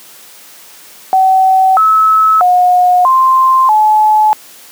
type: tone with pitch steps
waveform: sine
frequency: 759 / 1296 / 722 / 1047 / 857 Hz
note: F#5 / E6 / F#5 / C6 / A5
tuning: +44 / -30 / -43 / +1 / -46 cents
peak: -5 dBFS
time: 1.13-4.33 s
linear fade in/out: 0 ms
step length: 640 ms
effects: white hiss -37 dBFS RMS until 4.71 s + high-pass 200 Hz 12 dB/octave